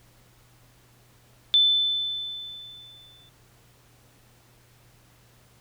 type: tone with exponential decay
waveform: sine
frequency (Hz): 3520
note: A7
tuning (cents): 0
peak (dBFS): -14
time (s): 1.54-3.29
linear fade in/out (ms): 0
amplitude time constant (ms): 380
effects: added 120 Hz sine -59 dBFS peak until 5.6 s + pink hiss -59 dBFS RMS until 5.6 s